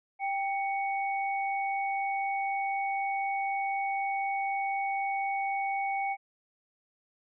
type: tone pair together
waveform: sine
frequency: 788 / 2229 Hz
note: G5 / C#7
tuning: +9 / +9 cents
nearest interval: octave + tritone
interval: 1800 cents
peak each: -29 / -35 dBFS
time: 0.19-6.17 s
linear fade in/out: 50 ms
effects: none